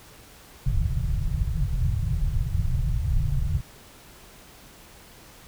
pink low-pass noise, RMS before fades -24 dBFS, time 0.66-3.61 s, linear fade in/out 10 ms, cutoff 160 Hz, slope 96 dB/octave, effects pink hiss -49 dBFS RMS until 5.47 s

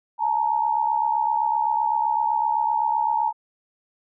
sine tone pair together, 861 / 928.8 Hz, A5 / A#5, -38 / -7 cents, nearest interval minor second, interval 131 cents, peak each -22 dBFS, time 0.18-3.33 s, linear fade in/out 50 ms, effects none

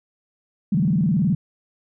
sine tone with vibrato, 175.5 Hz, F3, 9 cents sharp, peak -16 dBFS, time 0.72-1.35 s, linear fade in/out 5 ms, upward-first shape square, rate 19 Hz, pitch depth 260 cents each way, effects none

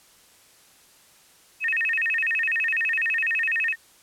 sine tone with vibrato, 2171 Hz, C#7, 37 cents flat, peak -21 dBFS, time 1.6-3.76 s, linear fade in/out 50 ms, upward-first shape square, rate 12 Hz, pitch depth 290 cents each way, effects white hiss -55 dBFS RMS until 4.02 s + low-pass 12000 Hz 12 dB/octave

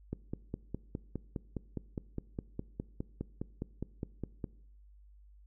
click train, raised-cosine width 3 ms, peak -23 dBFS, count 22, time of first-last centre 0.13-4.442 s, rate 4.87 Hz, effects noise-tail reverb RT60 0.7 s tail -21 dB re dry + added 50 Hz sine -55 dBFS peak until 5.46 s

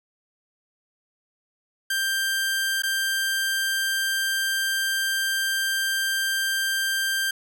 sawtooth tone with dropouts, 1580 Hz, G6, 13 cents sharp, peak -19 dBFS, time 1.9-7.31 s, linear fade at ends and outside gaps 5 ms, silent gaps 2.822-2.834 s, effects none

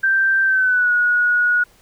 sine tone with pitch glide, 1568 to 1454.6 Hz, G6 to F#6, 0 to -30 cents, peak -13 dBFS, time 0.03-1.64 s, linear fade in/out 10 ms, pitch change -130 cents, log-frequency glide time 0.44-0.92 s, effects pink hiss -53 dBFS RMS until 1.81 s

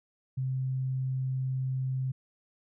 sine tone, 130.81 Hz, C3, in tune, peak -28 dBFS, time 0.37-2.12 s, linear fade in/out 10 ms, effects none

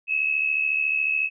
sine tone pair together, 2563 / 2637 Hz, E7 / E7, -49 / 0 cents, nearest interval unison, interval 49 cents, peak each -22 / -26 dBFS, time 0.07-1.3 s, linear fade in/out 50 ms, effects none

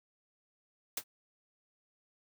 white noise with exponential decay, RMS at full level -29 dBFS, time 0.97-1.04 s, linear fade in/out 5 ms, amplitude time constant 15 ms, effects none

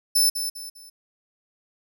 20% pulse tone with echo, 5280 Hz, E8, 2 cents sharp, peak -11 dBFS, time 0.15-0.3 s, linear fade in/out 10 ms, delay 200 ms, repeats 3, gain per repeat -9 dB, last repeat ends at 0.9 s, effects none

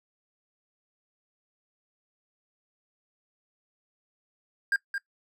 triangle tone with echo, 1607 Hz, G6, 43 cents sharp, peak -20 dBFS, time 4.72-4.76 s, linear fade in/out 2 ms, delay 220 ms, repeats 1, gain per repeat -7 dB, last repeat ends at 4.98 s, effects noise-tail reverb RT60 0.1 s tail -20 dB re dry

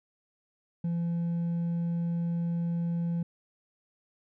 sine tone with hard clipping, 170 Hz, F3, 46 cents flat, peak -28 dBFS, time 0.84-3.23 s, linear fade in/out 5 ms, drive 2 dB, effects none

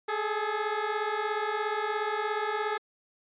15% pulse beating tone pair, 415.3 / 432.3 Hz, G#4 / A4, 0 / -31 cents, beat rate 17 Hz, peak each -25 / -24 dBFS, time 0.08-2.78 s, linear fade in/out 10 ms, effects resampled to 8000 Hz

